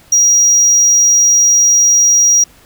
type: tone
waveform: triangle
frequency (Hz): 5730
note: F8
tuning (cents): +44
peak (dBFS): -5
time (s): 0.12-2.44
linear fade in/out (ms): 5
effects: pink hiss -45 dBFS RMS until 2.65 s